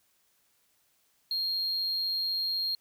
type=tone; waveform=triangle; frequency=4232 Hz; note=C8; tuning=19 cents sharp; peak=-26 dBFS; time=1.31-2.75 s; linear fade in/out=2 ms; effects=tanh soft clip ceiling -22 dBFS + white hiss -70 dBFS RMS until 2.8 s